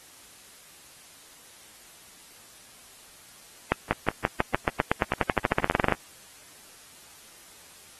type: accelerating click train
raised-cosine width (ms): 0.5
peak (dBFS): -6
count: 24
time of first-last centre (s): 3.72-5.923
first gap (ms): 190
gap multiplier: 0.93
effects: white hiss -51 dBFS RMS until 7.99 s + AAC 32 kbps